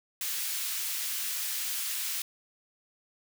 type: high-pass noise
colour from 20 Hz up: white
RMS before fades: -33 dBFS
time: 0.21-2.22 s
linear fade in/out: 2 ms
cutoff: 1800 Hz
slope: 12 dB/octave
effects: none